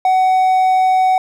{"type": "tone", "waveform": "triangle", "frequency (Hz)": 749, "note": "F#5", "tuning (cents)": 21, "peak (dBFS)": -8, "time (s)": [0.05, 1.18], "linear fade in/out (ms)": 2, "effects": []}